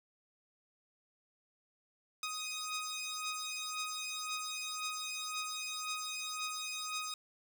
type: beating tone pair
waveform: 10% pulse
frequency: 1251 / 1252.9 Hz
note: D#6 / D#6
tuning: +9 / +12 cents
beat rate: 1.9 Hz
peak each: -32 / -34 dBFS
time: 2.23-7.14 s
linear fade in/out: 2 ms
effects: none